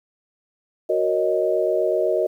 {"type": "chord", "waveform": "sine", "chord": "D# minor seventh", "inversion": "first", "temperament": "equal", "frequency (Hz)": [370, 466.2, 554.4, 622.3], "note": ["F#4", "A#4", "C#5", "D#5"], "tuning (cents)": [0, 0, 0, 0], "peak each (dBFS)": [-23, -24, -27, -21], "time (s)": [0.89, 2.27], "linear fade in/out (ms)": 10, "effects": ["9-bit"]}